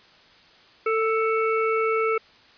harmonic tone with a mistuned harmonic, 445 Hz, A4, 20 cents sharp, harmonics 1 / 3 / 5 / 6, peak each -22 / -25 / -30 / -38 dBFS, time 0.86-2.18 s, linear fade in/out 5 ms, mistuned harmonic 3, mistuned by -20 cents, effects white hiss -53 dBFS RMS until 2.57 s + resampled to 11025 Hz

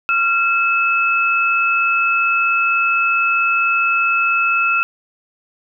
sine tone pair together, 1377.8 / 2601 Hz, F6 / E7, -24 / -24 cents, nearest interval major seventh, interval 1100 cents, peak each -16 dBFS, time 0.09-4.83 s, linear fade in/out 0 ms, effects none

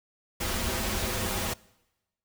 pink noise with comb filter, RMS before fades -30 dBFS, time 0.4-1.54 s, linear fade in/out 10 ms, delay 6.8 ms, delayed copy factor -0.7, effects noise-tail reverb RT60 1.0 s tail -23 dB re dry

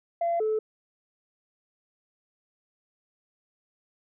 sine tone pair in turn, 682 / 434.2 Hz, F5 / A4, -41 / -23 cents, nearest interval minor sixth, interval 782 cents, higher first, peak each -22 dBFS, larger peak neither, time 0.21-0.4 / 0.4-0.59 s, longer neither, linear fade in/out 5 ms, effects tanh soft clip ceiling -20 dBFS

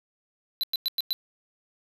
square tone bursts, 4001 Hz, B7, 22 cents sharp, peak -24 dBFS, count 5, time 0.61-1.13 s, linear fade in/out 0 ms, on 24 ms, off 100 ms, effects none

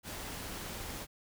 pink noise, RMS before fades -42 dBFS, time 0.03-1.07 s, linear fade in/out 50 ms, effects none

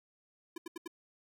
square tone bursts, 338.2 Hz, E4, 44 cents sharp, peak -40 dBFS, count 4, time 0.56-0.877 s, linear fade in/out 5 ms, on 20 ms, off 79 ms, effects none

